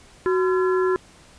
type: harmonic tone with a mistuned harmonic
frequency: 340.5 Hz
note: F4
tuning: 44 cents flat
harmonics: 1 / 3 / 4 / 5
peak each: -18 / -28 / -30 / -32 dBFS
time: 0.26-0.96 s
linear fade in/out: 0 ms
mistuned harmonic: 1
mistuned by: +150 cents
effects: pink hiss -50 dBFS RMS until 1.38 s + resampled to 22050 Hz